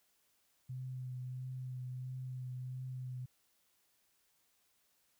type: tone with vibrato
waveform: sine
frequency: 127.7 Hz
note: C3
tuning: 42 cents flat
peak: -40 dBFS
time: 0.69-3.26 s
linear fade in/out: 10 ms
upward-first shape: triangle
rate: 1.5 Hz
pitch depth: 21 cents each way
effects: white hiss -75 dBFS RMS until 5.19 s